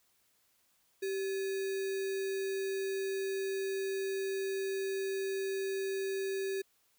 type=tone with sample-and-hold; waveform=sine; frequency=387.5 Hz; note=G4; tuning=20 cents flat; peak=-32 dBFS; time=1.02-6.62 s; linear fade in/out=10 ms; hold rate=2100 Hz; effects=white hiss -72 dBFS RMS until 6.98 s